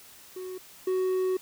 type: tone pair in turn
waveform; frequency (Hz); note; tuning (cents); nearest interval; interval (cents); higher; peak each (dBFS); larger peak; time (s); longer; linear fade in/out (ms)
triangle; 370 / 372.4; F#4 / F#4; 0 / +11; unison; 11; second; -33 / -22; second; 0.36-0.58 / 0.87-1.37; second; 5
effects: white hiss -51 dBFS RMS until 1.41 s